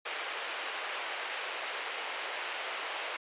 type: band-pass noise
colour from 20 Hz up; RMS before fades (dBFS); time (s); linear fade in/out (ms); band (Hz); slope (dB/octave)
white; -38; 0.05-3.17; 10; 440 to 3100; 24
effects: resampled to 8000 Hz